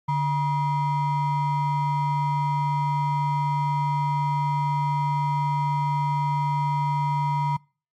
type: ring-modulated tone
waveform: triangle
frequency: 553 Hz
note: C#5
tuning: 4 cents flat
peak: -16 dBFS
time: 0.08-7.57 s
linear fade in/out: 10 ms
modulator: 407 Hz
effects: noise-tail reverb RT60 0.4 s tail -26 dB re dry + AAC 64 kbps